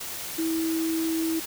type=tone in noise; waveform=sine; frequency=324.9 Hz; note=E4; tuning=25 cents flat; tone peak=-24 dBFS; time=0.38-1.4 s; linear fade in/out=10 ms; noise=white; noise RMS=-35 dBFS; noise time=0-1.46 s; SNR=+8 dB; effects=none